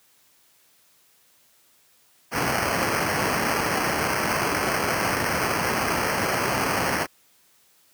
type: noise with sample-and-hold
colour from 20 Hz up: violet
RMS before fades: -24 dBFS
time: 2.31-7.07 s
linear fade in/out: 50 ms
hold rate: 3675 Hz
effects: white hiss -60 dBFS RMS until 7.93 s + high-pass 80 Hz 12 dB/octave